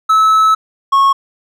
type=tone pair in turn; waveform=triangle; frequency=1300 / 1096.6 Hz; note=E6 / C#6; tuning=-24 / -19 cents; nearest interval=minor third; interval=295 cents; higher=first; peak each=-5 dBFS; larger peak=neither; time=0.09-0.55 / 0.92-1.13 s; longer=first; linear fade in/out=10 ms; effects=none